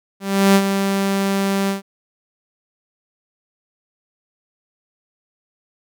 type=tone with ADSR envelope; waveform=sawtooth; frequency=196.2 Hz; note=G3; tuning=2 cents sharp; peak=-5 dBFS; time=0.2-1.82 s; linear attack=350 ms; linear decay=60 ms; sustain=-8 dB; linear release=130 ms; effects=none